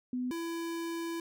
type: tone pair in turn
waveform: sine / square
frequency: 250.4 / 334.2 Hz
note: B3 / E4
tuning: +24 / +24 cents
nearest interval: perfect fourth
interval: 500 cents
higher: second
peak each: -31 / -35 dBFS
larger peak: first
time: 0.13-0.31 / 0.31-1.2 s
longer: second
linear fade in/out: 2 ms
effects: none